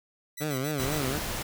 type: tone with tremolo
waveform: 5% pulse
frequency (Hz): 1975.5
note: B6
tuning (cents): 0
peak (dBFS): -26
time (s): 0.37-0.99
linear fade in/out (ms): 10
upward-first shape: square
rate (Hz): 7.3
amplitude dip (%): 65
type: tone with vibrato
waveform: 15% pulse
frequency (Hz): 141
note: C#3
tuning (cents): +30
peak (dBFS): -22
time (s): 0.4-1.19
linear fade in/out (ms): 20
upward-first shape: sine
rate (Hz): 4.1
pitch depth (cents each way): 160
type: noise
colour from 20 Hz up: pink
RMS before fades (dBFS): -33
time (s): 0.79-1.43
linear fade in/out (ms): 10
effects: none